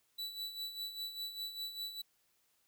45% pulse tone with tremolo, 3951 Hz, B7, in tune, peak -38 dBFS, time 0.18-2.02 s, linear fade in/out 10 ms, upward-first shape sine, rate 5 Hz, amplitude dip 65%, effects white hiss -75 dBFS RMS until 2.67 s

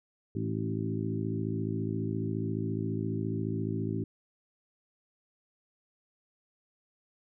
harmonic tone with a mistuned harmonic, 54.5 Hz, A1, 16 cents flat, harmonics 2 / 3 / 4 / 5 / 6 / 7, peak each -34 / -36 / -37 / -38 / -39 / -39 dBFS, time 0.35-4.04 s, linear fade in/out 5 ms, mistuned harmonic 6, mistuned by -24 cents, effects none

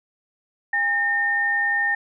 sine tone pair together, 812 / 1822.9 Hz, G#5 / A#6, -39 / -39 cents, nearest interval octave + major second, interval 1400 cents, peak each -28 / -19 dBFS, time 0.73-1.95 s, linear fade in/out 5 ms, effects none

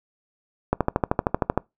click train, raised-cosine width 1 ms, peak -5 dBFS, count 12, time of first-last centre 0.73-1.576 s, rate 13 Hz, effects noise-tail reverb RT60 0.2 s tail -24 dB re dry

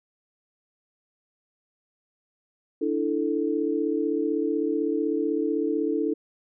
sine chord, D suspended second, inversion none, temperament equal, 293.7 / 329.6 / 440 Hz, D4 / E4 / A4, 0 / 0 / 0 cents, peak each -27 dBFS, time 2.81-6.14 s, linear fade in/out 10 ms, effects none

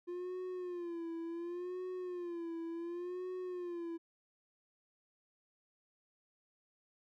triangle tone with vibrato, 349.2 Hz, F4, in tune, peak -37 dBFS, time 0.07-3.98 s, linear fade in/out 20 ms, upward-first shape sine, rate 0.69 Hz, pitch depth 90 cents each way, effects none

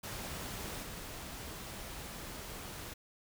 pink noise with level steps, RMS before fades -42 / -45 dBFS, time 0.03-2.94 s, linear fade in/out 10 ms, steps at 0.82 s, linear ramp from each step 20 ms, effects none

